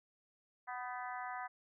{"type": "harmonic tone with a mistuned harmonic", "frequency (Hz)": 248.4, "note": "B3", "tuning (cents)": 10, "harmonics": [3, 4, 5, 6, 7, 8], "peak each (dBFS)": [-44, -46, -48, -50, -51, -52], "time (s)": [0.67, 1.48], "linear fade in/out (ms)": 20, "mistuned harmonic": 6, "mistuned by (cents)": 37, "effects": []}